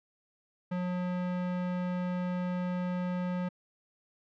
square tone, 180 Hz, F#3, 47 cents flat, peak -31 dBFS, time 0.71-3.49 s, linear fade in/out 10 ms, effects low-pass 2000 Hz 12 dB/octave

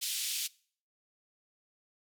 pink band-pass noise, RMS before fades -35 dBFS, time 0.01-0.48 s, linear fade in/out 20 ms, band 2900 to 15000 Hz, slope 24 dB/octave, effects noise-tail reverb RT60 0.5 s tail -23 dB re dry

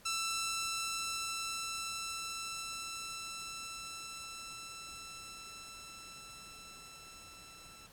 10% pulse tone with level ramp, 1333 Hz, E6, 19 cents sharp, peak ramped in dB -25 to -45 dBFS, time 0.05-7.87 s, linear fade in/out 10 ms, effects pink hiss -60 dBFS RMS until 7.92 s + AAC 64 kbps

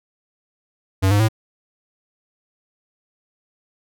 square tone with pitch steps, 95.5 / 102.5 / 110.4 Hz, G2 / G#2 / A2, -45 / -22 / +6 cents, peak -14 dBFS, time 1.02-1.287 s, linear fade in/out 20 ms, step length 89 ms, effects none

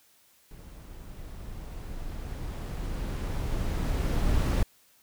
brown noise with level ramp, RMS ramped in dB -46 to -23 dBFS, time 0.51-4.63 s, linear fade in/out 2 ms, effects white hiss -62 dBFS RMS until 5.02 s

